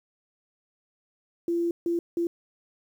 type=tone bursts at uneven times; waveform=sine; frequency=341.2 Hz; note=F4; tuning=40 cents flat; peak=-23 dBFS; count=3; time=1.48-1.71 / 1.86-1.99 / 2.17-2.27 s; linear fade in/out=2 ms; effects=9-bit